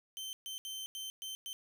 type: tone bursts at uneven times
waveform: sawtooth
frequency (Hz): 3098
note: G7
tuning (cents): -21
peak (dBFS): -37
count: 6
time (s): 0.17-0.33 / 0.46-0.58 / 0.65-0.86 / 0.95-1.1 / 1.22-1.35 / 1.46-1.53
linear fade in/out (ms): 0
effects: none